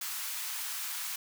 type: high-pass noise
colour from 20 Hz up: white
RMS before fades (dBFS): -37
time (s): 0.01-1.16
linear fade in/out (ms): 5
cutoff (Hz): 920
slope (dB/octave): 24
effects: none